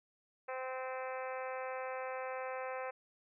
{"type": "harmonic tone", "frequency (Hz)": 259, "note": "C4", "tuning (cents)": -17, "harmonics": [2, 3, 4, 5, 6, 7, 8, 9, 10], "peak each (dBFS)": [-41, -45, -47, -49, -51, -52, -53, -54, -55], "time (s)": [0.48, 2.91], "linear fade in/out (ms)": 10, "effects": []}